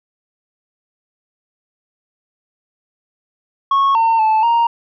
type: tone with pitch steps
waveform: sine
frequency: 1100 / 908 / 874 / 933 Hz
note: C#6 / A#5 / A5 / A#5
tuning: -14 / -46 / -12 / +1 cents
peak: -8 dBFS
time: 3.71-4.67 s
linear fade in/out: 5 ms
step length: 240 ms
effects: tanh soft clip ceiling -10 dBFS